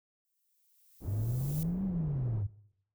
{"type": "noise with exponential growth", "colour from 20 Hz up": "violet", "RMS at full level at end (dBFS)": -42, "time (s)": [0.25, 1.63], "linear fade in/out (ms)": 0, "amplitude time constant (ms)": 300}
{"type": "low-pass noise", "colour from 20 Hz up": "pink", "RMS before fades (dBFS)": -43, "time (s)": [1, 2.45], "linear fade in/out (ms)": 50, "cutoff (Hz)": 440, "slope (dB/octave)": 12}
{"type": "exponential two-way sweep", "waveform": "sine", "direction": "up then down", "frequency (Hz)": [96.5, 196, 96.5], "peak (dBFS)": -30, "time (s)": [1.07, 2.47], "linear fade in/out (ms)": 10, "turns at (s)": 1.84}
{"effects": ["noise-tail reverb RT60 0.7 s tail -19 dB re dry"]}